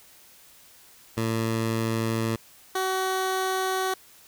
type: tone pair in turn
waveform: 15% pulse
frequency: 112.9 / 377.1 Hz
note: A2 / F#4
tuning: +45 / +33 cents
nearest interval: octave + major sixth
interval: 2088 cents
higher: second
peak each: -18 dBFS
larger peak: neither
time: 1.17-2.36 / 2.75-3.94 s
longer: neither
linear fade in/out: 5 ms
effects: white hiss -53 dBFS RMS until 4.27 s